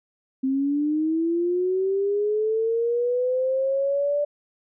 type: linear sweep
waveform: sine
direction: up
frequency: 261.6 to 587.3 Hz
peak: -20 dBFS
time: 0.43-4.25 s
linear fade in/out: 10 ms
effects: none